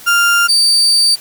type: tone pair in turn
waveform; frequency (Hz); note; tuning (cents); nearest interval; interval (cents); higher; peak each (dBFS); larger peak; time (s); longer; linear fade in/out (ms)
35% pulse; 1396.9 / 4625; F6 / D8; 0 / -27; octave + major sixth; 2073; second; -7; neither; 0.06-0.48 / 0.48-1.16; second; 20
effects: white hiss -36 dBFS RMS until 1.2 s